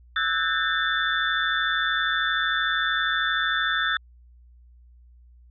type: tone cluster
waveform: sine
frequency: 1313 / 1490 / 1623 / 1793 / 3529 Hz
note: E6 / F#6 / G#6 / A6 / A7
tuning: -7 / +12 / -40 / +32 / +4 cents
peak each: -28 dBFS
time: 0.16-3.97 s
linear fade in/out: 2 ms
effects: added 60 Hz sine -49 dBFS peak until 5.5 s